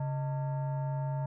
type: tone with frequency modulation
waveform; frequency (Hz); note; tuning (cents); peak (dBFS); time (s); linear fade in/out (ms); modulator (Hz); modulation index
sine; 137.8; C#3; -10; -29; 0-1.26; 5; 760; 0.51
effects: tanh soft clip ceiling -26 dBFS